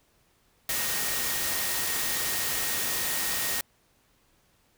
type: tone in noise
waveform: sine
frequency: 1864.7 Hz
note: A#6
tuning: in tune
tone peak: -38 dBFS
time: 0.69-3.61 s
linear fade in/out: 2 ms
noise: white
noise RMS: -29 dBFS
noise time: 0.69-3.61 s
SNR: -12 dB
effects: pink hiss -66 dBFS RMS until 4.77 s